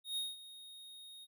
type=tone with ADSR envelope; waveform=square; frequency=3729 Hz; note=A#7; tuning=in tune; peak=-35 dBFS; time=0.04-1.27 s; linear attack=130 ms; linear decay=190 ms; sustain=-16 dB; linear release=37 ms; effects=none